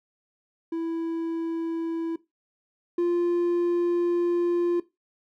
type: tone pair in turn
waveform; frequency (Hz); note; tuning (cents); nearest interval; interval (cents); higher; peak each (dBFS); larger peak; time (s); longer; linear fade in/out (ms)
triangle; 330.2 / 347.7; E4 / F4; +3 / -8; minor second; 89; second; -24 / -18; second; 0.72-2.16 / 2.98-4.8; second; 5
effects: noise-tail reverb RT60 0.2 s tail -18 dB re dry + tanh soft clip ceiling -15 dBFS